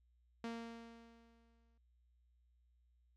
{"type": "tone with exponential decay", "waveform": "sawtooth", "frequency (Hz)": 231, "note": "A#3", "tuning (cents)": -16, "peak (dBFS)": -37, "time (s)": [0.44, 1.78], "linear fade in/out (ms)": 2, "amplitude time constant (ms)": 290, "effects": ["added 60 Hz sine -70 dBFS peak until 3.16 s", "low-pass 5000 Hz 12 dB/octave"]}